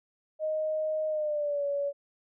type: tone with pitch glide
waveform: sine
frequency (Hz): 622.3 to 567.4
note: D#5 to C#5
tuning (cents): 0 to +40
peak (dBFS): -27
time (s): 0.39-1.93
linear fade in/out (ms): 50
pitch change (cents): -160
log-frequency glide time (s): 1.08-1.65
effects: none